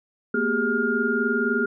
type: tone cluster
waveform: sine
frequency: 224.1 / 243.6 / 387 / 410.8 / 1414 Hz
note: A3 / B3 / G4 / G#4 / F6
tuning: +32 / -24 / -22 / -19 / +21 cents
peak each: -28 / -27 / -30 / -26 / -24 dBFS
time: 0.34-1.66 s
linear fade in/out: 5 ms
effects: none